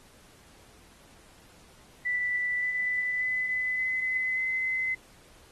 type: tone with pitch steps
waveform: sine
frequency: 1975.5 / 1992.7 / 2010 / 2028 / 2045 Hz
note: B6 / B6 / B6 / B6 / C7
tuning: 0 / +15 / +30 / +45 / -40 cents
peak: -26 dBFS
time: 2.05-4.95 s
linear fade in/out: 10 ms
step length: 580 ms
effects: pink hiss -57 dBFS RMS until 5.51 s + AAC 32 kbps